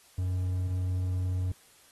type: tone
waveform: triangle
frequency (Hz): 91.6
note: F#2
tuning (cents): -17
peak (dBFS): -25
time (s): 0.18-1.52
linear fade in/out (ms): 5
effects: white hiss -59 dBFS RMS until 1.91 s + AAC 32 kbps